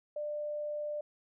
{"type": "tone", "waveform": "sine", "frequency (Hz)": 595, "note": "D5", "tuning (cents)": 22, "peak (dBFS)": -34, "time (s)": [0.16, 1.01], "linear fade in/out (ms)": 5, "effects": []}